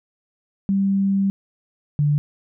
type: tone pair in turn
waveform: sine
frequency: 196 / 146.83 Hz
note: G3 / D3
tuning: 0 / 0 cents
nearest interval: perfect fourth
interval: 500 cents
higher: first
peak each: -16 / -15 dBFS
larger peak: second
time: 0.69-1.3 / 1.99-2.18 s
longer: first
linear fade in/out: 0 ms
effects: none